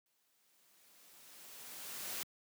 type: noise with exponential growth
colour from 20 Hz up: white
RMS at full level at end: -40 dBFS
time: 0.06-2.23 s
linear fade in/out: 0 ms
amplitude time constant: 470 ms
effects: high-pass 150 Hz 12 dB/octave